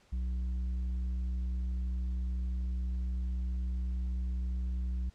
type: tone with tanh clipping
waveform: triangle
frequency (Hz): 62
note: B1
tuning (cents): +7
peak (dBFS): -32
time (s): 0.12-5.1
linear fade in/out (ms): 10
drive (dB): 10
effects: pink hiss -65 dBFS RMS until 5.14 s + low-pass 7000 Hz 12 dB/octave